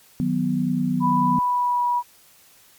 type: chord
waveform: sine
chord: B major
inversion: first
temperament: equal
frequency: 155.56 / 185 / 246.9 Hz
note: D#3 / F#3 / B3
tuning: 0 / 0 / 0 cents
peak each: -26 / -24 / -22 dBFS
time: 0.2-1.39 s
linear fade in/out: 0 ms
type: tone with pitch glide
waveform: sine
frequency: 990 to 970.7 Hz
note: B5 to B5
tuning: +4 to -30 cents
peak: -18 dBFS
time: 1-2.03 s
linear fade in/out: 50 ms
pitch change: -34 cents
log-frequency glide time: 1.37-1.86 s
effects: white hiss -53 dBFS RMS until 2.78 s + MP3 96 kbps